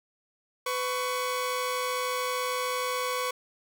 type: tone pair together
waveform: sawtooth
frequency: 502 / 1117.2 Hz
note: B4 / C#6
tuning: +28 / +13 cents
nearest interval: octave + major second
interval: 1385 cents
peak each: -27 dBFS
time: 0.66-3.31 s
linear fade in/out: 5 ms
effects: none